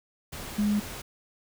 sine tone in noise, 207.7 Hz, G#3, in tune, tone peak -22 dBFS, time 0.58-0.8 s, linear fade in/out 10 ms, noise pink, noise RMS -39 dBFS, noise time 0.32-1.02 s, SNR +14 dB, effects none

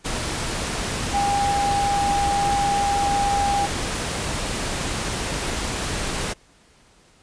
sine tone in noise, 805 Hz, G5, 46 cents sharp, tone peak -19 dBFS, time 1.13-3.67 s, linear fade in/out 20 ms, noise pink, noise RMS -26 dBFS, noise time 0.04-6.34 s, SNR +4 dB, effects pink hiss -55 dBFS RMS until 7.22 s + resampled to 22050 Hz

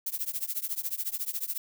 violet noise with tremolo, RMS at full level -29 dBFS, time 0.06-1.58 s, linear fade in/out 5 ms, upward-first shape triangle, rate 14 Hz, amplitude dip 100%, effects none

